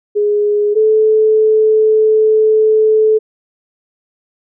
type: tone pair in turn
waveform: sine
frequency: 415.3 / 434.4 Hz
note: G#4 / A4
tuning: 0 / -22 cents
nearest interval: minor second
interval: 78 cents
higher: second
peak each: -10 / -7 dBFS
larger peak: second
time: 0.15-0.75 / 0.75-3.19 s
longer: second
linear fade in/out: 20 ms
effects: none